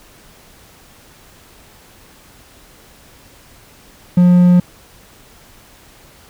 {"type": "tone", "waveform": "triangle", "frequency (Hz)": 178, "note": "F3", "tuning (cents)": 33, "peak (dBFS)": -4, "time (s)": [4.17, 4.6], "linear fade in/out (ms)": 5, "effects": ["pink hiss -45 dBFS RMS until 6.29 s"]}